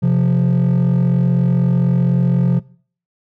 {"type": "tone pair together", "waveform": "triangle", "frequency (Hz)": [131.78, 175.9], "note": ["C3", "F3"], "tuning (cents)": [13, 13], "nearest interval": "perfect fourth", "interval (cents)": 500, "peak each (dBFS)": -11, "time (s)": [0.02, 2.6], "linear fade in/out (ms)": 20, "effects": ["noise-tail reverb RT60 0.5 s tail -23 dB re dry", "tanh soft clip ceiling -7 dBFS"]}